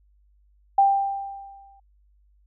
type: tone with exponential decay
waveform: sine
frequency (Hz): 790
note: G5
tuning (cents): +13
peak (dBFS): -12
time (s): 0.78-1.8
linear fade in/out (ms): 5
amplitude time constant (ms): 220
effects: added 50 Hz sine -57 dBFS peak until 2.46 s